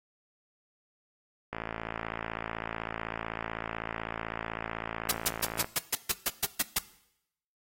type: click train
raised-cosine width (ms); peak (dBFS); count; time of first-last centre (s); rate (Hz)
0.5; -19; 231; 1.53-5.644; 55.9
type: noise bursts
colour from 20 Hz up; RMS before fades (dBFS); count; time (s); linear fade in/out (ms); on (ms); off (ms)
white; -26; 11; 5.09-6.787; 5; 27; 140
effects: noise-tail reverb RT60 0.8 s tail -18 dB re dry + AAC 48 kbps